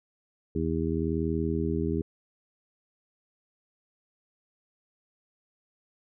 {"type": "harmonic tone", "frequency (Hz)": 80.9, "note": "E2", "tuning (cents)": -32, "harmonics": [1, 2, 3, 4, 5], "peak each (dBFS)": [-32, -32, -32, -32, -32], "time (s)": [0.55, 2.02], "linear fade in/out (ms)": 5, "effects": []}